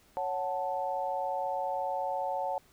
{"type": "chord", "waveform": "sine", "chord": "F# minor", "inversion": "second", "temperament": "equal", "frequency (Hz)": [554.4, 740, 880], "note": ["C#5", "F#5", "A5"], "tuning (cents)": [0, 0, 0], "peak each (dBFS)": [-35, -34, -34], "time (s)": [0.17, 2.58], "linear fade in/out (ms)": 0, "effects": ["pink hiss -63 dBFS RMS until 2.72 s"]}